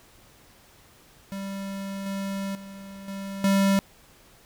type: tone with level steps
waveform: square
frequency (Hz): 196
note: G3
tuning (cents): 0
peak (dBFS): -32 / -29 / -40 / -33 / -19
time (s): 1.32-3.79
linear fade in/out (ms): 0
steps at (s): 2.06 / 2.55 / 3.08 / 3.44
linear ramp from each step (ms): 2
effects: pink hiss -55 dBFS RMS until 4.45 s